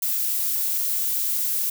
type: noise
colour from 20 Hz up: violet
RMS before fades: -24 dBFS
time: 0.02-1.7 s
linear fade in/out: 5 ms
effects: none